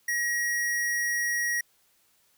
square tone, 1900 Hz, A#6, 33 cents sharp, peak -26 dBFS, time 0.08-1.61 s, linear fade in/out 5 ms, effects white hiss -66 dBFS RMS until 2.37 s

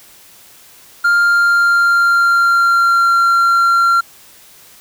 triangle tone with pitch glide, 1400 to 1375.9 Hz, F6 to F6, +4 to -26 cents, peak -7 dBFS, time 1.04-4.01 s, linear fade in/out 10 ms, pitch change -30 cents, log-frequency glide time 1.19-3.16 s, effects white hiss -43 dBFS RMS until 4.8 s

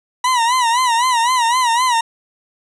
40% pulse tone with vibrato, 971 Hz, B5, 30 cents flat, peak -12 dBFS, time 0.24-2.01 s, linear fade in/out 5 ms, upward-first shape sine, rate 3.9 Hz, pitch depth 110 cents each way, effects resampled to 24000 Hz + 8-bit

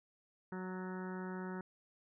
harmonic tone with a mistuned harmonic, 185 Hz, F#3, in tune, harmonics 1 / 2 / 3 / 4 / 5 / 6 / 7 / 8 / 9 / 10, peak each -42 / -46 / -56 / -57 / -51 / -61 / -55 / -53 / -58 / -60 dBFS, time 0.52-1.61 s, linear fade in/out 2 ms, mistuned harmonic 9, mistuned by +28 cents, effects none

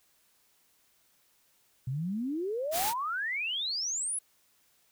sine exponential sweep, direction up, 122.4 to 10900 Hz, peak -30 dBFS, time 1.87-4.19 s, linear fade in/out 5 ms
white noise, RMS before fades -32 dBFS, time 2.71-2.94 s, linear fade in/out 50 ms
effects white hiss -68 dBFS RMS until 4.91 s

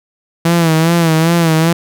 sawtooth tone with vibrato, 164.81 Hz, E3, in tune, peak -5 dBFS, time 0.45-1.73 s, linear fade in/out 5 ms, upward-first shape sine, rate 2.5 Hz, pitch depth 68 cents each way, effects none

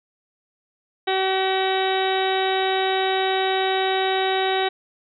harmonic tone, 380.5 Hz, F#4, 48 cents sharp, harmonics 1 / 2 / 3 / 4 / 5 / 6 / 7 / 8 / 9 / 10, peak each -23 / -23 / -34 / -31 / -31 / -33 / -38 / -33 / -39 / -29 dBFS, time 1.07-4.69 s, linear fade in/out 10 ms, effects none

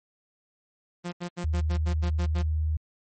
sawtooth tone bursts, 175.4 Hz, F3, 8 cents sharp, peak -27 dBFS, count 9, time 1.04-2.43 s, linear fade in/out 20 ms, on 86 ms, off 77 ms
sine tone, 77.78 Hz, D#2, in tune, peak -23 dBFS, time 1.44-2.77 s, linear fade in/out 5 ms
effects MP3 32 kbps

